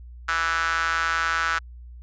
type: tone with high-pass filter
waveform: sawtooth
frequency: 164.81 Hz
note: E3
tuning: in tune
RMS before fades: -24 dBFS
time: 0.28-1.59 s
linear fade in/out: 10 ms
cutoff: 1400 Hz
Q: 6.3
effects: added 60 Hz sine -39 dBFS peak until 2.02 s + resampled to 16000 Hz